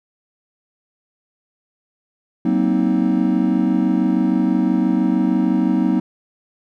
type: chord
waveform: triangle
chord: C half-diminished seventh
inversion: second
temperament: just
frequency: 188.37 / 235.5 / 261.6 / 314 Hz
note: Gb3 / Bb3 / C4 / Eb4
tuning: +31 / +18 / 0 / +16 cents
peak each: -18 dBFS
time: 2.45-6 s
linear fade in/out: 5 ms
effects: none